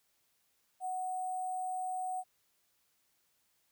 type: tone with sample-and-hold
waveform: sine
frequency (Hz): 740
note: F#5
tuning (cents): 0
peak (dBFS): -34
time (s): 0.8-2.24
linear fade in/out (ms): 50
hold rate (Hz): 8820
effects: white hiss -75 dBFS RMS until 3.71 s